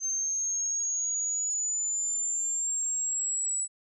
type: exponential sweep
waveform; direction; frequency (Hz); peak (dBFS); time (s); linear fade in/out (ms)
sine; up; 6272 to 7902; -27; 0-3.68; 50
effects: none